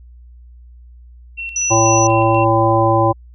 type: tone with tremolo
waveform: sine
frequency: 2716 Hz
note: F7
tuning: 49 cents flat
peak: -23 dBFS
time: 1.37-2.45 s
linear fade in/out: 20 ms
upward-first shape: square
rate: 4.1 Hz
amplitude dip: 50%
type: tone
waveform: sine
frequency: 5920 Hz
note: F#8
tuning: in tune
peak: -16 dBFS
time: 1.56-2.07 s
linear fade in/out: 2 ms
type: harmonic tone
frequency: 112.4 Hz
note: A2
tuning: 37 cents sharp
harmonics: 1 / 3 / 5 / 7 / 9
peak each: -17 / -17 / -17 / -17 / -17 dBFS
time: 1.7-3.13 s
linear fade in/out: 20 ms
effects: added 60 Hz sine -38 dBFS peak until 3.34 s